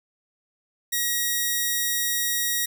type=tone; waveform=5% pulse; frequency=1900 Hz; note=A#6; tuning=33 cents sharp; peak=-12 dBFS; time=0.92-2.66 s; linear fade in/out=10 ms; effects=none